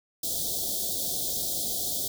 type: band-stop noise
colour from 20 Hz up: white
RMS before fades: -30 dBFS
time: 0.23-2.08 s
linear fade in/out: 5 ms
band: 760 to 3300 Hz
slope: 96 dB/octave
effects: none